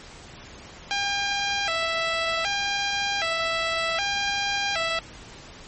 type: tone with vibrato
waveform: 10% pulse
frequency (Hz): 728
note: F#5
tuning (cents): -28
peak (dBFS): -15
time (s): 0.91-4.99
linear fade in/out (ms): 0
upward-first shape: square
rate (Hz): 0.65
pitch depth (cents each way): 170
effects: pink hiss -44 dBFS RMS until 5.67 s + MP3 32 kbps